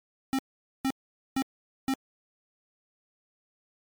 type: tone bursts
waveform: square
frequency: 266.7 Hz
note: C4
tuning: 33 cents sharp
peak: -25 dBFS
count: 4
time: 0.33-1.938 s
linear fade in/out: 0 ms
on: 57 ms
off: 460 ms
effects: MP3 96 kbps